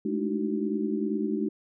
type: tone cluster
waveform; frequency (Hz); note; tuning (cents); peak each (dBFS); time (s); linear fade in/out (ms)
sine; 211.7 / 221.8 / 299.6 / 322.1 / 377.3; G#3 / A3 / D4 / E4 / F#4; +33 / +14 / +35 / -40 / +34; -30 / -36 / -31 / -35 / -32; 0.05-1.49; 5
effects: none